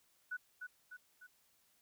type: tone with echo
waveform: sine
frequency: 1480 Hz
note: F#6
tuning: in tune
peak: -38 dBFS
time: 0.31-0.37 s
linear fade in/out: 10 ms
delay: 300 ms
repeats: 3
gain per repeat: -5 dB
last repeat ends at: 1.27 s
effects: white hiss -73 dBFS RMS until 1.81 s